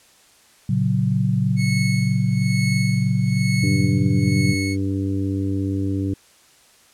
sine chord, F# major, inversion first, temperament just, 115.62 / 138.75 / 185 Hz, A#2 / C#3 / F#3, -14 / +2 / 0 cents, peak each -21 dBFS, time 0.69-4.54 s, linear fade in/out 5 ms
sawtooth tone with tremolo, 2194 Hz, C#7, 18 cents flat, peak -21 dBFS, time 1.56-4.77 s, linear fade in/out 50 ms, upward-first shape sine, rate 1.1 Hz, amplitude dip 85%
harmonic tone, 97.1 Hz, G2, 16 cents flat, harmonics 1 / 2 / 3 / 4 / 5, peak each -23 / -31 / -23 / -34 / -38 dBFS, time 3.63-6.14 s, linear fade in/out 5 ms
effects white hiss -53 dBFS RMS until 6.93 s + low-pass 10000 Hz 12 dB/octave

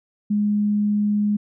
sine tone, 207.7 Hz, G#3, in tune, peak -17 dBFS, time 0.3-1.37 s, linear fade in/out 10 ms, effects none

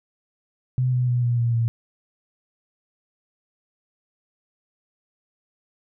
sine tone with pitch steps, 127.3 / 124.9 / 122.54 / 120.22 / 117.95 / 115.73 Hz, C3 / B2 / B2 / B2 / A#2 / A#2, -47 / +20 / -13 / -46 / +21 / -12 cents, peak -18 dBFS, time 0.78-1.68 s, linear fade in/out 0 ms, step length 150 ms, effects none

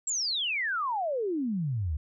sine exponential sweep, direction down, 7730 to 69.3 Hz, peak -27 dBFS, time 0.07-1.97 s, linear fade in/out 5 ms, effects none

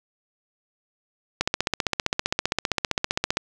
click train, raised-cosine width 0.2 ms, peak -4 dBFS, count 31, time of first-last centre 1.41-3.371 s, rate 15.3 Hz, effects none

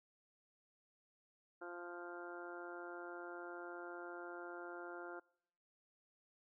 harmonic tone, 174.61 Hz, F3, in tune, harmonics 2 / 3 / 4 / 5 / 6 / 7 / 8 / 9, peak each -50 / -55 / -54 / -58 / -60 / -63 / -52 / -62 dBFS, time 1.61-5.2 s, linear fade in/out 10 ms, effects noise-tail reverb RT60 0.8 s tail -25 dB re dry

